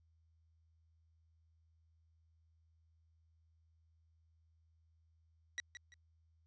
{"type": "tone with echo", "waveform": "sawtooth", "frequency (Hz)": 1933, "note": "B6", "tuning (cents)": -38, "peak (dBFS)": -34, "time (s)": [5.58, 5.6], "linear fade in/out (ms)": 0, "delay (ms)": 170, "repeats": 2, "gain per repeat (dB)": -10, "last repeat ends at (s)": 5.94, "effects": ["added 81 Hz sine -69 dBFS peak until 6.46 s", "resampled to 16000 Hz"]}